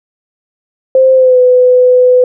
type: tone with pitch glide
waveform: sine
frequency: 523.3 to 501.4 Hz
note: C5 to B4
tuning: 0 to +26 cents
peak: -3 dBFS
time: 0.95-2.24 s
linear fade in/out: 2 ms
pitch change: -74 cents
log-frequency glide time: 1.14-1.39 s
effects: none